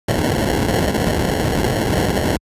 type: noise with sample-and-hold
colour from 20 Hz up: pink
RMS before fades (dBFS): -17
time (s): 0.08-2.37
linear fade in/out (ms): 5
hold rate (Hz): 1225
effects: high-pass 60 Hz 12 dB/octave + resampled to 32000 Hz